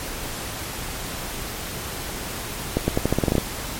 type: accelerating click train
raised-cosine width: 2 ms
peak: -5 dBFS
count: 11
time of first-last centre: 2.77-3.382 s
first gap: 110 ms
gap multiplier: 0.86
effects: pink hiss -31 dBFS RMS until 3.79 s + MP3 64 kbps